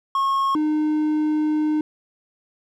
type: tone pair in turn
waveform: triangle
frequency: 1089 / 305.6 Hz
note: C#6 / D#4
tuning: -31 / -31 cents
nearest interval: octave + minor seventh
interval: 2200 cents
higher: first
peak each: -16 dBFS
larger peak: neither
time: 0.15-0.55 / 0.55-1.81 s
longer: second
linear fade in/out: 2 ms
effects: none